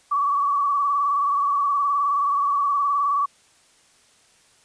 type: tone with vibrato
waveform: sine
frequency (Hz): 1138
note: C#6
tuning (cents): +45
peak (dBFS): -18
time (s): 0.11-3.26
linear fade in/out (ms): 10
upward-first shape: sine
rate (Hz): 19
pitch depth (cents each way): 49
effects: white hiss -57 dBFS RMS until 4.64 s + resampled to 22050 Hz